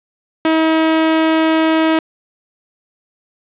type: tone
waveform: sawtooth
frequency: 319.8 Hz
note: D#4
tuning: 48 cents sharp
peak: -7 dBFS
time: 0.45-1.99 s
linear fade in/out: 2 ms
effects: resampled to 8000 Hz + 7-bit